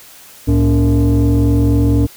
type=tone with frequency modulation; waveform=sine; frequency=110 Hz; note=A2; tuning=in tune; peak=-7 dBFS; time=0.47-2.07 s; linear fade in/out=20 ms; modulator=176 Hz; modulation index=1.3; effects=tanh soft clip ceiling -7 dBFS + white hiss -40 dBFS RMS until 2.16 s